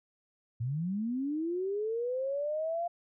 sine linear sweep, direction up, 110 to 698.5 Hz, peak -30 dBFS, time 0.6-2.88 s, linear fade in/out 10 ms, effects none

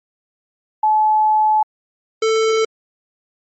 sine / square tone pair in turn, 860 / 442.9 Hz, A5 / A4, -40 / +11 cents, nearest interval major seventh, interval 1149 cents, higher first, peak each -11 / -14 dBFS, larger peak first, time 0.83-1.63 / 2.22-2.65 s, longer first, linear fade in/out 5 ms, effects MP3 32 kbps

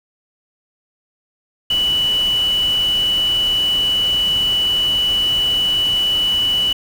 sine tone in noise, 2960 Hz, F#7, in tune, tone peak -14 dBFS, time 1.7-6.73 s, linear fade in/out 5 ms, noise pink, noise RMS -31 dBFS, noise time 1.7-6.73 s, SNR +14 dB, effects none

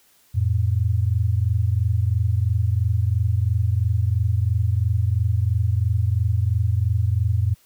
sine tone pair together, 88.23 / 111.2 Hz, F2 / A2, +18 / +19 cents, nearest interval major third, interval 401 cents, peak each -20 dBFS, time 0.34-7.55 s, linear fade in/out 20 ms, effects white hiss -58 dBFS RMS until 7.65 s

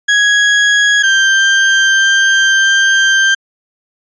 35% pulse tone pair in turn, 1661.2 / 1575.4 Hz, G#6 / G6, 0 / +8 cents, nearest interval minor second, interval 92 cents, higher first, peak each -6 dBFS, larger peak neither, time 0.08-1.03 / 1.03-3.35 s, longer second, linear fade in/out 10 ms, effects resampled to 16000 Hz

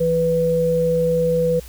sine tone pair together, 165.19 / 494.7 Hz, E3 / B4, +4 / +3 cents, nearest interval octave + perfect fifth, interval 1899 cents, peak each -22 / -16 dBFS, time 0-1.6 s, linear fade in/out 10 ms, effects added 60 Hz sine -37 dBFS peak until 1.68 s + white hiss -44 dBFS RMS until 1.68 s

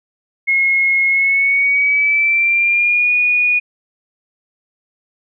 sine tone with pitch glide, 2164 to 2457 Hz, C#7 to D#7, -42 to -22 cents, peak -11 dBFS, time 0.47-3.6 s, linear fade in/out 20 ms, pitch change +220 cents, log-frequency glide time 1.08-3.12 s, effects none

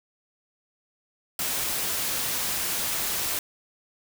white noise, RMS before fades -28 dBFS, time 1.39-3.39 s, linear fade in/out 2 ms, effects none

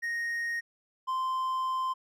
triangle tone pair in turn, 1864.7 / 1039.9 Hz, A#6 / C6, 0 / -11 cents, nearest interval minor seventh, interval 1011 cents, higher first, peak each -28 / -26 dBFS, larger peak second, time 0.02-0.61 / 1.07-1.94 s, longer second, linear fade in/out 20 ms, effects none

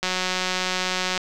click train, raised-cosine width 0.2 ms, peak -7 dBFS, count 212, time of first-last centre 0.03-1.177 s, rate 184 Hz, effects none

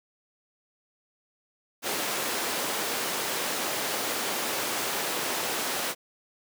pink high-pass noise, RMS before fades -30 dBFS, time 1.82-5.95 s, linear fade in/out 50 ms, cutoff 360 Hz, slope 12 dB/octave, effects none

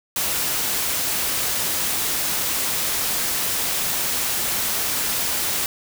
white noise, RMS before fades -23 dBFS, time 0.16-5.66 s, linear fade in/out 2 ms, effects none

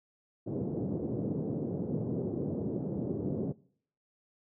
pink band-pass noise, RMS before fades -34 dBFS, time 0.46-3.53 s, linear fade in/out 20 ms, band 120 to 450 Hz, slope 24 dB/octave, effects noise-tail reverb RT60 0.6 s tail -23 dB re dry

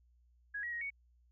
sine tone with pitch steps, 1663 / 1909 / 1883 / 2228 Hz, G#6 / A#6 / A#6 / C#7, +2 / +41 / +17 / +8 cents, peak -37 dBFS, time 0.54-0.904 s, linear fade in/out 10 ms, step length 91 ms, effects added 60 Hz sine -65 dBFS peak until 1.31 s

